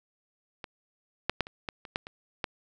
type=clicks; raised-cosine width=0.3 ms; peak=-22 / -9 / -10 / -26 / -17 / -27 / -12 / -25 / -13 dBFS; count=9; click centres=0.642 / 1.296 / 1.407 / 1.469 / 1.688 / 1.852 / 1.959 / 2.069 / 2.442 s; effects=none